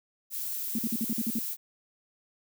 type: noise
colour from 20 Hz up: violet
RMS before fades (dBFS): -34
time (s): 0.3-1.57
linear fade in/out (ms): 50
type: tone bursts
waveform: sine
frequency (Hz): 225.6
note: A3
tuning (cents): +44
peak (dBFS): -26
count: 8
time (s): 0.75-1.388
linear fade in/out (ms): 2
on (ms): 36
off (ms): 50
effects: high-pass 150 Hz 12 dB/octave

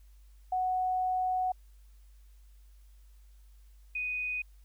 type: tone pair in turn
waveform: sine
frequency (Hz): 740 / 2489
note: F#5 / D#7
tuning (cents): 0 / 0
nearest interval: octave + major sixth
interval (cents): 2100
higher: second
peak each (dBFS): -27 / -31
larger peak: first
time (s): 0.52-1.52 / 3.95-4.42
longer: first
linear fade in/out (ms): 5
effects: added 50 Hz sine -53 dBFS peak until 4.64 s + white hiss -71 dBFS RMS until 4.64 s

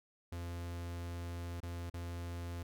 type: tone with dropouts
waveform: 45% pulse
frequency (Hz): 86.2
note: F2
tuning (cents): -22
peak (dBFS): -40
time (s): 0.32-2.63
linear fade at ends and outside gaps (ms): 5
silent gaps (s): 1.603-1.63 / 1.899-1.939
effects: none

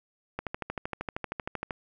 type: click train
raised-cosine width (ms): 0.5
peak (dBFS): -17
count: 18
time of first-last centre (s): 0.39-1.708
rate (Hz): 12.9
effects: none

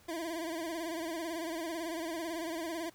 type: tone with vibrato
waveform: 25% pulse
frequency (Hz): 329.6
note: E4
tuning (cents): 0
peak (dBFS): -32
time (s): 0.08-2.9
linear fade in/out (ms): 10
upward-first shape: sine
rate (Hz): 18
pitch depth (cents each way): 84
effects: pink hiss -62 dBFS RMS until 2.94 s

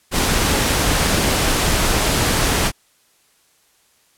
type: noise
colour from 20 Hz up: pink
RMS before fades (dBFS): -17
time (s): 0.11-2.72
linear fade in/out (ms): 50
effects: white hiss -58 dBFS RMS until 4.17 s + low-pass 12000 Hz 12 dB/octave

